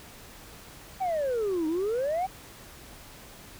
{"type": "exponential two-way sweep", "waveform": "sine", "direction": "down then up", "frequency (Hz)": [784, 306.2, 784], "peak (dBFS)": -23, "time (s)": [1, 2.27], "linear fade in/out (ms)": 20, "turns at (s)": 1.67, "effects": ["tanh soft clip ceiling -24 dBFS", "pink hiss -48 dBFS RMS until 3.59 s"]}